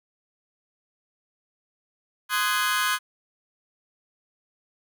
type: chord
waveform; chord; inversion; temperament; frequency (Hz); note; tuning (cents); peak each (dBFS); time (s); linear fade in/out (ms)
sawtooth; Ab dominant seventh; first; just; 1038.3 / 1245.9 / 1495.1 / 1661.2; C6 / Eb6 / Gb6 / Ab6; -14 / +2 / +18 / 0; -24; 2.29-2.99; 50
effects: none